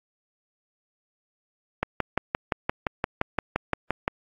click train, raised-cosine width 0.5 ms, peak -8 dBFS, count 14, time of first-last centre 1.83-4.079 s, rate 5.78 Hz, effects AAC 48 kbps

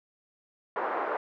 white band-pass noise, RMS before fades -31 dBFS, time 0.76-1.17 s, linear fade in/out 2 ms, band 360 to 1300 Hz, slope 24 dB/octave, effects none

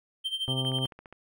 triangle tone with tremolo, 3136 Hz, G7, in tune, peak -25 dBFS, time 0.24-0.87 s, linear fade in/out 20 ms, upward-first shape sine, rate 12 Hz, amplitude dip 80%
harmonic tone, 130.81 Hz, C3, in tune, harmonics 1 / 2 / 3 / 4 / 5 / 6 / 7 / 9, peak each -30 / -36 / -40 / -42 / -44 / -46 / -47 / -49 dBFS, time 0.48-0.86 s, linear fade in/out 0 ms
click train, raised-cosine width 0.5 ms, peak -31 dBFS, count 8, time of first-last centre 0.65-1.126 s, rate 14.7 Hz
effects none

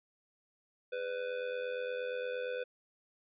square tone with amplitude modulation, 499.1 Hz, B4, 18 cents sharp, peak -33 dBFS, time 0.92-2.64 s, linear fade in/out 10 ms, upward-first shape sine, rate 88.6 Hz, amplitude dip 65%, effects resampled to 8000 Hz

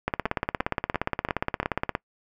two click trains, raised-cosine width 0.5 ms, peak -9 / -13 dBFS, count 33 / 5, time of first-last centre 0.08-1.951 / 0.26-1.63 s, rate 17.1 / 2.92 Hz, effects noise-tail reverb RT60 0.1 s tail -24 dB re dry

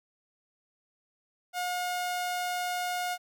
sawtooth tone, 718 Hz, F5, 48 cents sharp, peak -26 dBFS, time 1.53-3.18 s, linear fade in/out 50 ms, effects none

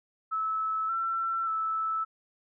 sine tone with pitch steps, 1303 / 1345 / 1312 Hz, E6 / E6 / E6, -20 / +34 / -9 cents, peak -27 dBFS, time 0.31-2.05 s, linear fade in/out 20 ms, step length 580 ms, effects none

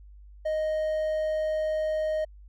triangle tone, 622.3 Hz, D#5, in tune, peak -23 dBFS, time 0.45-2.25 s, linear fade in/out 10 ms, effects added 50 Hz sine -46 dBFS peak until 2.48 s

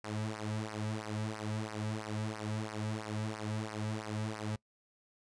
sawtooth tone with flanger, 107.7 Hz, A2, 37 cents flat, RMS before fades -38 dBFS, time 0.04-4.56 s, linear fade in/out 5 ms, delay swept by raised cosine 0.27 to 2.87 ms, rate 3 Hz, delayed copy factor -0.95, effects noise-tail reverb RT60 0.1 s tail -23 dB re dry + resampled to 22050 Hz

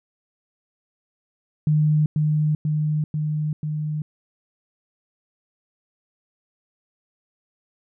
sine tone with echo, 152.2 Hz, D#3, 38 cents flat, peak -15 dBFS, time 1.67-2.06 s, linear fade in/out 2 ms, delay 490 ms, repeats 4, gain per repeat -2 dB, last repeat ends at 4.02 s, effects none

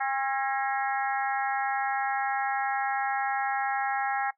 harmonic tone with a mistuned harmonic, 269 Hz, C4, 48 cents sharp, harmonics 3 / 4 / 5 / 6 / 7 / 8, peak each -28 / -38 / -35 / -35 / -37 / -40 dBFS, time 0-4.31 s, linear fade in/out 10 ms, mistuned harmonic 6, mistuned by +36 cents, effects noise-tail reverb RT60 0.1 s tail -18 dB re dry

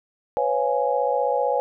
sine chord, C# dominant seventh, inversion third, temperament just, 498.9 / 554.4 / 693 / 831.5 Hz, B4 / C#5 / E#5 / G#5, +17 / 0 / -14 / +2 cents, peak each -24 / -24 / -29 / -24 dBFS, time 0.37-1.6 s, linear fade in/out 0 ms, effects none

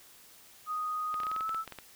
sine tone with pitch glide, 1244.5 to 1314.7 Hz, D#6 to E6, 0 to -5 cents, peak -31 dBFS, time 0.66-1.65 s, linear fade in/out 50 ms, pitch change +95 cents, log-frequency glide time 1.19-1.52 s
clicks, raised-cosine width 0.3 ms, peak -26 dBFS, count 12, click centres 1.142 / 1.202 / 1.234 / 1.268 / 1.315 / 1.363 / 1.408 / 1.493 / 1.546 / 1.677 / 1.723 / 1.787 s
effects white hiss -56 dBFS RMS until 1.95 s

